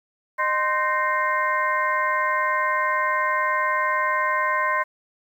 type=tone cluster; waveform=sine; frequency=614 / 1043 / 1544 / 1850 / 2109 Hz; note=D#5 / C6 / G6 / A#6 / C7; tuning=-23 / -6 / -27 / -14 / +13 cents; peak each=-29 / -22 / -28 / -27 / -30 dBFS; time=0.38-4.84 s; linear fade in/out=20 ms; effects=9-bit